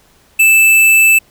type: tone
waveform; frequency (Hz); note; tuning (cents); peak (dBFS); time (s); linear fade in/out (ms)
square; 2637; E7; 0; -6; 0.39-1.19; 10
effects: pink hiss -50 dBFS RMS until 1.3 s